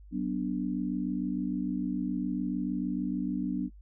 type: chord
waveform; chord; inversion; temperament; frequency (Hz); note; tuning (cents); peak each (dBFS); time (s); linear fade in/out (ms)
sine; B minor; second; equal with one note detuned; 187.47 / 246.9 / 293.7; F#3 / B3 / D4; +23 / 0 / 0; -33; 0.11-3.7; 50
effects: noise-tail reverb RT60 0.1 s tail -25 dB re dry + added 50 Hz sine -48 dBFS peak until 3.81 s